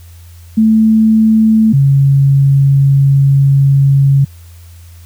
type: tone pair in turn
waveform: sine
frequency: 220 / 138.11 Hz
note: A3 / C#3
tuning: 0 / -6 cents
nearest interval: minor sixth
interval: 806 cents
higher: first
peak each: -5 dBFS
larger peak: neither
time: 0.57-1.73 / 1.73-4.25 s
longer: second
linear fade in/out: 10 ms
effects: added 85 Hz sine -33 dBFS peak until 5.05 s + white hiss -46 dBFS RMS until 5.05 s